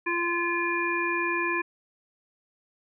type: harmonic tone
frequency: 344.6 Hz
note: F4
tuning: 23 cents flat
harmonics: 1 / 3 / 5 / 7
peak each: -30 / -30 / -30 / -30 dBFS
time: 0.06-1.62 s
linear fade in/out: 10 ms
effects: none